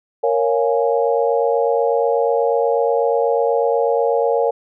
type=chord; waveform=sine; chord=Bb minor seventh; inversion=none; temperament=equal; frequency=466.2 / 554.4 / 698.5 / 830.6 Hz; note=Bb4 / Db5 / F5 / Ab5; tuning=0 / 0 / 0 / 0 cents; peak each=-17 / -19 / -23 / -23 dBFS; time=0.23-4.51 s; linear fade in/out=10 ms; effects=none